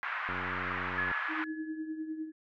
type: band-pass noise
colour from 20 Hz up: pink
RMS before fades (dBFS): -36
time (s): 0.03-1.44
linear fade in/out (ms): 0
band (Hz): 1100 to 2000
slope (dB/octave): 24
type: click train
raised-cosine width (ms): 2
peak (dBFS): -30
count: 76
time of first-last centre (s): 0.29-1.114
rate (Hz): 91
type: tone with exponential decay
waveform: sine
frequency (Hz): 1700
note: G#6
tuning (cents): +40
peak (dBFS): -29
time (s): 0.98-2.32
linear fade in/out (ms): 1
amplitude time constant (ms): 290
type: tone with tremolo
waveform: sine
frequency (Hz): 314.8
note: D#4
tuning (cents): +20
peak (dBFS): -32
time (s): 1.28-2.32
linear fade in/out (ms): 50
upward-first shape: triangle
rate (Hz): 9.9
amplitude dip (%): 70
effects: none